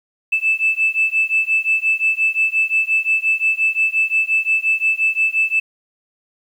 sine beating tone pair, 2629 / 2634.7 Hz, E7 / E7, -5 / -2 cents, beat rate 5.7 Hz, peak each -17 dBFS, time 0.32-5.6 s, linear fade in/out 10 ms, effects tanh soft clip ceiling -7 dBFS + 8-bit

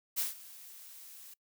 blue noise with ADSR envelope, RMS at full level -31 dBFS, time 0.16-1.34 s, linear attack 28 ms, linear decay 150 ms, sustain -20 dB, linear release 6 ms, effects noise-tail reverb RT60 0.1 s tail -23 dB re dry

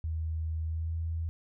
sine tone with pitch glide, 80 to 81.96 Hz, D#2 to E2, +49 to -9 cents, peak -30 dBFS, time 0.04-1.29 s, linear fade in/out 0 ms, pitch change +42 cents, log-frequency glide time 0.65-0.95 s, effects none

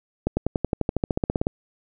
accelerating click train, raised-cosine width 2 ms, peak -8 dBFS, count 17, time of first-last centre 0.27-1.469 s, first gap 100 ms, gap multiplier 0.96, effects none

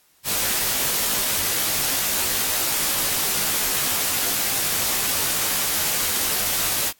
white noise with comb filter, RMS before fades -22 dBFS, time 0.24-6.93 s, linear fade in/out 50 ms, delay 17 ms, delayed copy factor -0.8, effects white hiss -59 dBFS RMS until 6.99 s + AAC 64 kbps

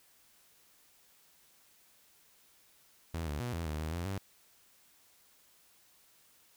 sawtooth tone with pitch steps, 82.5 / 73.6 / 121.8 / 83.6 / 76.5 / 78.4 / 85.9 / 97.2 Hz, E2 / D2 / B2 / E2 / D#2 / D#2 / F2 / G2, +2 / +4 / -24 / +25 / -29 / +14 / -28 / -14 cents, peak -31 dBFS, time 3.14-4.18 s, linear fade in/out 0 ms, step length 130 ms, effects white hiss -65 dBFS RMS until 6.56 s

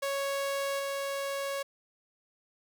sawtooth tone with level steps, 554.4 Hz, C#5, in tune, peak -26 / -28 dBFS, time 0.02-1.63 s, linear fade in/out 10 ms, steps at 0.79 s, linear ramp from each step 5 ms, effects none

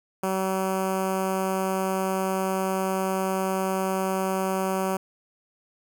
10% pulse tone with notch filter, 190 Hz, F#3, 46 cents sharp, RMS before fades -26 dBFS, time 0.23-4.97 s, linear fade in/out 5 ms, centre 3800 Hz, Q 0.67, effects none

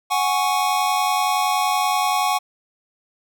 square chord, F# suspended second, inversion none, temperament equal, 740 / 830.6 / 1108.7 Hz, F#5 / G#5 / C#6, 0 / 0 / 0 cents, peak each -23 dBFS, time 0.1-2.39 s, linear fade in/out 20 ms, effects none

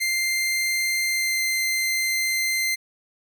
sawtooth tone with pitch glide, 2093 to 2081 Hz, C7 to C7, 0 to -10 cents, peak -18 dBFS, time 0-2.76 s, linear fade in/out 20 ms, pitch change -10 cents, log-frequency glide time 1.05-1.43 s, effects none

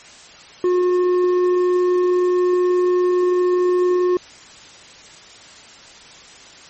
sine tone with tanh clipping, 360 Hz, F#4, 47 cents flat, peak -15 dBFS, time 0.64-4.17 s, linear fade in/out 2 ms, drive 7 dB, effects white hiss -42 dBFS RMS until 6.69 s + MP3 32 kbps

